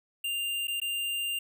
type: tone with dropouts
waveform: square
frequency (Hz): 2794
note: F7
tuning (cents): 0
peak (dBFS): -30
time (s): 0.24-1.39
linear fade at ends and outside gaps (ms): 5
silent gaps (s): 0.672-0.68 / 0.801-0.816
effects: none